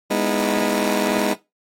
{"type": "chord", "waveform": "20% pulse", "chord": "E major seventh", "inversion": "first", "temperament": "just", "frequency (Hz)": [206, 247.2, 309, 329.6], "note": ["G#3", "B3", "D#4", "E4"], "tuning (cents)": [-14, 2, -12, 0], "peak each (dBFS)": [-18, -20, -20, -23], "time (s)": [0.1, 1.34], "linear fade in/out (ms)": 10, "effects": ["noise-tail reverb RT60 0.2 s tail -17 dB re dry", "AAC 48 kbps"]}